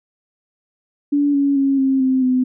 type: tone with pitch steps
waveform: sine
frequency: 287.5 / 280.6 / 273.9 / 267.3 / 260.9 / 254.7 Hz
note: D4 / C#4 / C#4 / C4 / C4 / C4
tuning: -37 / +21 / -21 / +37 / -5 / -46 cents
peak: -13 dBFS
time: 1.12-2.44 s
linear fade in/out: 10 ms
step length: 220 ms
effects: none